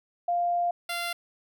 sine / 10% pulse tone pair in turn, 698.5 / 692.1 Hz, F5 / F5, 0 / -16 cents, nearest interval unison, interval 16 cents, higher first, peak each -23 / -21 dBFS, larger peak second, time 0.28-0.71 / 0.89-1.13 s, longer first, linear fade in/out 5 ms, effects none

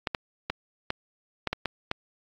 clicks, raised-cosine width 0.3 ms, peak -11 dBFS, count 8, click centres 0.072 / 0.148 / 0.5 / 0.904 / 1.473 / 1.53 / 1.657 / 1.914 s, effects AAC 48 kbps

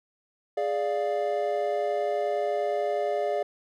triangle chord, D diminished, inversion second, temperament equal, 415.3 / 587.3 / 698.5 Hz, Ab4 / D5 / F5, 0 / 0 / 0 cents, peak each -28 / -26 / -28 dBFS, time 0.57-3.43 s, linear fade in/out 5 ms, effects none

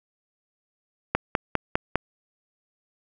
click train, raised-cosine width 0.5 ms, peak -5 dBFS, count 5, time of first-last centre 1.15-1.956 s, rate 4.96 Hz, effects none

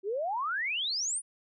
sine exponential sweep, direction up, 369 to 9960 Hz, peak -29 dBFS, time 0.03-1.22 s, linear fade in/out 50 ms, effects none

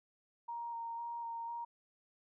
sine tone with vibrato, 932.3 Hz, A#5, in tune, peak -39 dBFS, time 0.48-1.65 s, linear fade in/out 10 ms, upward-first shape square, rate 2 Hz, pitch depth 12 cents each way, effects none

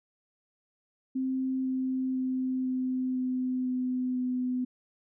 sine tone with pitch steps, 261.6 / 259.9 / 258.3 / 256.7 / 255 / 253.4 / 251.8 Hz, C4 / C4 / C4 / C4 / C4 / B3 / B3, 0 / -11 / -22 / -33 / -44 / +45 / +34 cents, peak -27 dBFS, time 1.15-4.65 s, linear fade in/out 10 ms, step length 500 ms, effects none

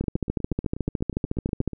two click trains, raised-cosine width 3 ms, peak -11 / -21 dBFS, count 24 / 15, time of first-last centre 0.01-1.677 / 0.04-1.733 s, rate 13.8 / 8.27 Hz, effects none

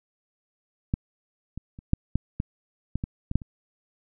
clicks, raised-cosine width 5 ms, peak -11 / -22 / -29 / -7 / -10 / -14 / -14 / -16 / -17 / -8 / -27 dBFS, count 11, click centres 0.939 / 1.576 / 1.789 / 1.934 / 2.156 / 2.401 / 2.956 / 3.039 / 3.314 / 3.356 / 3.418 s, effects none

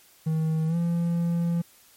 triangle tone with pitch glide, 158.9 to 170.3 Hz, D#3 to F3, +37 to -43 cents, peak -20 dBFS, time 0.26-1.62 s, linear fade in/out 10 ms, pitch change +120 cents, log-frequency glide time 0.67-0.76 s, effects white hiss -56 dBFS RMS until 1.96 s + MP3 64 kbps

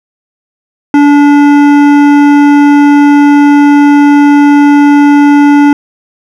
triangle tone with hard clipping, 288.7 Hz, D4, 30 cents flat, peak -3 dBFS, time 0.94-5.73 s, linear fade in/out 2 ms, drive 17 dB, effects none

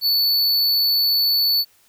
square tone, 4463 Hz, C#8, 11 cents sharp, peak -16 dBFS, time 0.01-1.65 s, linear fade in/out 50 ms, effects white hiss -57 dBFS RMS until 1.88 s

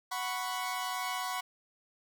sawtooth chord, F# suspended fourth, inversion none, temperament equal, 740 / 987.8 / 1108.7 Hz, F#5 / B5 / C#6, 0 / 0 / 0 cents, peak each -34 dBFS, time 0.11-1.41 s, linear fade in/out 10 ms, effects none

